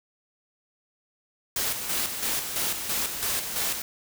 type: noise with tremolo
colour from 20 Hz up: white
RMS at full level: -27 dBFS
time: 1.56-3.82 s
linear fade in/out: 2 ms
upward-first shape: square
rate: 3 Hz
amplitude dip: 50%
effects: none